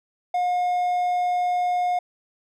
triangle tone, 717 Hz, F5, 45 cents sharp, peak -18 dBFS, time 0.34-1.99 s, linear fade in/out 5 ms, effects none

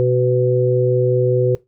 harmonic tone, 124.9 Hz, B2, 20 cents sharp, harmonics 1 / 3 / 4, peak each -17 / -17 / -17 dBFS, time 0-1.55 s, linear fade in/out 0 ms, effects noise-tail reverb RT60 0.2 s tail -20 dB re dry

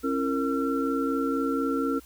sine tone cluster, 272.3 / 336.5 / 459.6 / 1356 Hz, C#4 / E4 / A#4 / E6, -31 / +36 / -25 / +49 cents, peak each -26 / -33 / -30 / -32 dBFS, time 0.03-2 s, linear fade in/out 20 ms, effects added 60 Hz sine -52 dBFS peak until 2.05 s + white hiss -54 dBFS RMS until 2.05 s

